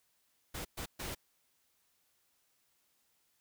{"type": "noise bursts at uneven times", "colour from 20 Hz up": "pink", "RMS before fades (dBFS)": -41, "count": 3, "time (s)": [[0.54, 0.65], [0.77, 0.86], [0.99, 1.15]], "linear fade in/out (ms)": 10, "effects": ["white hiss -75 dBFS RMS until 3.4 s"]}